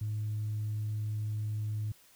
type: tone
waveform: sine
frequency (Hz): 106.7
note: G#2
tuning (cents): +47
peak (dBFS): -30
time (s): 0.01-1.92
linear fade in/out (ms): 5
effects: tanh soft clip ceiling -28 dBFS + white hiss -61 dBFS RMS until 2.15 s